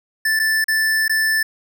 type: tone with dropouts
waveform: square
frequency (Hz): 1760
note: A6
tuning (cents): 0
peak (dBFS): -16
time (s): 0.25-1.43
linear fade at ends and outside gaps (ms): 5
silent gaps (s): 0.393-0.397 / 0.643-0.682 / 1.081-1.095
effects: none